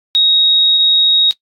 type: tone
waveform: sine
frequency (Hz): 3773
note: A#7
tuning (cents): +20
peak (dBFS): -8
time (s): 0.15-1.31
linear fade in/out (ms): 0
effects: noise-tail reverb RT60 0.1 s tail -18 dB re dry + AAC 48 kbps